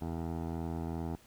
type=tone with low-pass filter; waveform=15% pulse; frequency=82.6 Hz; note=E2; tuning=4 cents sharp; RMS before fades=-37 dBFS; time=0.01-1.16 s; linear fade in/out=10 ms; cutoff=750 Hz; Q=1.3; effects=pink hiss -61 dBFS RMS until 1.26 s